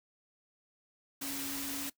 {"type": "tone in noise", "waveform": "sine", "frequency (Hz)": 277.2, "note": "C#4", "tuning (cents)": 0, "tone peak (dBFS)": -41, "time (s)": [1.21, 1.9], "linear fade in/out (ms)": 10, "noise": "white", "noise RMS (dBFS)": -39, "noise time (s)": [1.21, 1.9], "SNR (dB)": -5, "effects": ["noise-tail reverb RT60 0.1 s tail -19 dB re dry"]}